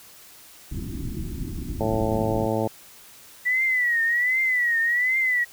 pink low-pass noise, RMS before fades -31 dBFS, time 0.71-2.47 s, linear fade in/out 5 ms, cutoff 360 Hz, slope 96 dB/octave
harmonic tone, 110 Hz, A2, in tune, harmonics 1 / 2 / 3 / 4 / 5 / 6 / 7 / 8, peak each -29 / -29 / -29 / -29 / -28 / -31 / -33 / -33 dBFS, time 1.8-2.68 s, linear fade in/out 10 ms
sine tone with vibrato, 1955 Hz, B6, 18 cents flat, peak -19 dBFS, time 3.45-5.45 s, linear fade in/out 20 ms, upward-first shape triangle, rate 1.3 Hz, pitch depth 130 cents each way
effects white hiss -48 dBFS RMS until 5.52 s

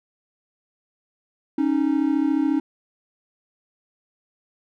triangle tone pair together, 275.9 / 310 Hz, C#4 / D#4, -8 / -6 cents, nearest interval major second, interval 202 cents, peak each -19 dBFS, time 1.58-2.6 s, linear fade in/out 5 ms, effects none

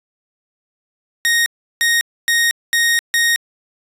sawtooth tone bursts at uneven times, 1864.7 Hz, A#6, in tune, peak -9 dBFS, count 5, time 1.25-1.46 / 1.81-2.01 / 2.28-2.51 / 2.73-2.99 / 3.14-3.36 s, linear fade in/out 0 ms, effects resampled to 32000 Hz

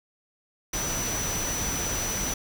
sine tone in noise, 5940 Hz, F#8, 6 cents sharp, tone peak -30 dBFS, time 0.73-2.34 s, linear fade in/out 5 ms, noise pink, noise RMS -31 dBFS, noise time 0.73-2.34 s, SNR -2 dB, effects none

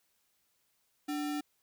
sine tone with sample-and-hold, 293.7 Hz, D4, in tune, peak -32 dBFS, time 1.08-1.41 s, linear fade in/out 10 ms, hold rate 1050 Hz, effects white hiss -75 dBFS RMS until 1.62 s

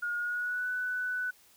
sine tone with pitch glide, 1431 to 1492.6 Hz, F6 to F#6, +42 to +15 cents, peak -30 dBFS, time 0.02-1.31 s, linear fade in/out 10 ms, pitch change +73 cents, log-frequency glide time 0.17-0.69 s, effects white hiss -61 dBFS RMS until 1.56 s

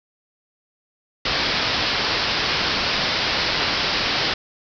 white low-pass noise, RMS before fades -22 dBFS, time 1.25-4.34 s, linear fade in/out 5 ms, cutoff 5300 Hz, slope 96 dB/octave, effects none

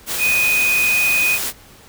sine tone in noise, 2489 Hz, D#7, in tune, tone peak -14 dBFS, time 0.18-1.39 s, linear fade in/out 50 ms, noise white, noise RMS -23 dBFS, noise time 0.06-1.53 s, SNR +6 dB, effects pink hiss -45 dBFS RMS until 1.88 s

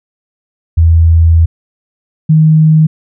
sine tone pair in turn, 82.41 / 156.79 Hz, E2 / D#3, 0 / +14 cents, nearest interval major seventh, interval 1114 cents, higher second, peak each -3 dBFS, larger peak neither, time 0.77-1.46 / 2.29-2.87 s, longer first, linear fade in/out 10 ms, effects none

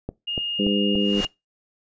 click train, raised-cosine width 2 ms, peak -15 dBFS, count 4, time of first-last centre 0.09-0.955 s, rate 3.47 Hz
sine tone, 2841 Hz, F7, 29 cents sharp, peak -25 dBFS, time 0.27-1.27 s, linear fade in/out 10 ms
harmonic tone, 101.3 Hz, G#2, 43 cents flat, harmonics 2 / 3 / 4 / 5, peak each -22 / -26 / -28 / -30 dBFS, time 0.59-1.21 s, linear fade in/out 5 ms
pink noise with exponential growth, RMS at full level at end -27 dBFS, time 0.91-1.25 s, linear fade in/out 0 ms, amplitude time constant 73 ms
effects noise-tail reverb RT60 0.2 s tail -21 dB re dry + resampled to 16000 Hz

